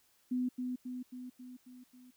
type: tone with echo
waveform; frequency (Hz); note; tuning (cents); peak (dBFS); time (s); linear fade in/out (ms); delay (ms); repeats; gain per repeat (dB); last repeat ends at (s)
sine; 251; B3; +28; -30; 0.31-0.49; 10; 270; 6; -4; 2.11
effects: white hiss -70 dBFS RMS until 2.16 s